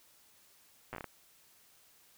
slowing click train, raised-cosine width 0.5 ms, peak -26 dBFS, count 7, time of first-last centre 0.93-1.043 s, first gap 8 ms, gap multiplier 1.34, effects white hiss -64 dBFS RMS until 2.17 s

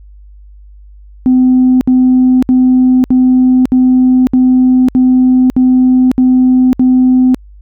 sine tone bursts, 255.2 Hz, C4, 43 cents flat, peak -3 dBFS, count 10, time 1.26-7.345 s, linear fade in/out 0 ms, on 550 ms, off 65 ms, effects tanh soft clip ceiling -1 dBFS + added 50 Hz sine -33 dBFS peak until 7.61 s

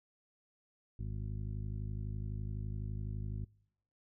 harmonic tone, 51.91 Hz, G#1, in tune, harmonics 1 / 2 / 3 / 4 / 5 / 7, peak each -40 / -40 / -47 / -50 / -57 / -60 dBFS, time 0.99-3.45 s, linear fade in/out 5 ms, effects noise-tail reverb RT60 0.8 s tail -26 dB re dry

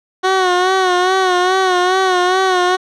15% pulse tone with vibrato, 369 Hz, F#4, 5 cents flat, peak -5 dBFS, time 0.23-2.77 s, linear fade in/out 20 ms, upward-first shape sine, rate 2.4 Hz, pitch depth 56 cents each way, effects low-pass 5000 Hz 12 dB/octave

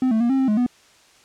triangle tone with pitch steps, 257.4 / 221 / 237.2 / 267.6 / 264.5 / 211.6 / 245.9 Hz, C4 / A3 / A#3 / C4 / C4 / G#3 / B3, -28 / +8 / +30 / +39 / +19 / +33 / -7 cents, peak -14 dBFS, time 0.02-0.664 s, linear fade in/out 2 ms, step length 92 ms, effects white hiss -53 dBFS RMS until 1.24 s + low-pass 7000 Hz 12 dB/octave

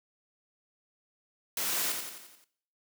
white noise with echo, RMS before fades -32 dBFS, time 1.57-1.92 s, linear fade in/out 2 ms, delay 87 ms, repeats 6, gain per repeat -5 dB, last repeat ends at 2.442 s, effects noise-tail reverb RT60 0.6 s tail -17 dB re dry + high-pass 200 Hz 12 dB/octave

